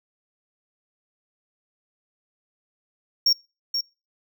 triangle tone with echo, 5530 Hz, F8, 18 cents flat, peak -14 dBFS, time 3.26-3.33 s, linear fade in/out 5 ms, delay 480 ms, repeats 1, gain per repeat -7 dB, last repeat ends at 3.81 s, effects noise-tail reverb RT60 0.3 s tail -25 dB re dry

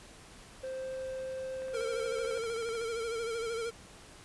triangle tone, 523.3 Hz, C5, in tune, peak -34 dBFS, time 0.63-2.39 s, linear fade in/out 10 ms
click train, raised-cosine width 0.5 ms, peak -35 dBFS, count 20, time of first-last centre 1.62-2.815 s, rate 15.9 Hz
square tone with vibrato, 458.3 Hz, A#4, 29 cents flat, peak -34 dBFS, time 1.73-3.71 s, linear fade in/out 20 ms, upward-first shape sine, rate 13 Hz, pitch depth 54 cents each way
effects pink hiss -53 dBFS RMS until 4.24 s + resampled to 24000 Hz

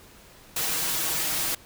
white noise with comb filter, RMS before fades -27 dBFS, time 0.56-1.55 s, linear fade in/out 5 ms, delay 6.3 ms, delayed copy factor +0.7, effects pink hiss -51 dBFS RMS until 1.65 s

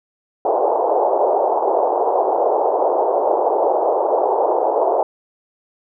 white band-pass noise, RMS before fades -17 dBFS, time 0.45-5.03 s, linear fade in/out 2 ms, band 380 to 870 Hz, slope 48 dB/octave, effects none

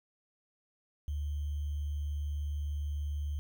sine tone with sample-and-hold, 73.42 Hz, D2, in tune, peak -32 dBFS, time 1.08-3.39 s, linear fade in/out 0 ms, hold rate 3150 Hz, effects none

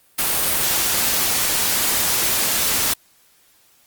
white noise, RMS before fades -19 dBFS, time 0.18-2.94 s, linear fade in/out 10 ms, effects white hiss -56 dBFS RMS until 3.86 s + Opus 32 kbps

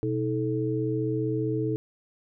sine tone cluster, 125.5 / 318.5 / 433.7 Hz, B2 / D#4 / A4, +28 / +41 / -25 cents, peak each -29 dBFS, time 0.03-1.76 s, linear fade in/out 0 ms, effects none

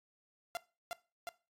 sawtooth tone with echo, 691 Hz, F5, 19 cents flat, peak -32 dBFS, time 0.55-0.57 s, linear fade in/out 0 ms, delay 360 ms, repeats 2, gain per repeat -2 dB, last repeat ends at 1.29 s, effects noise-tail reverb RT60 0.3 s tail -19 dB re dry + AAC 48 kbps

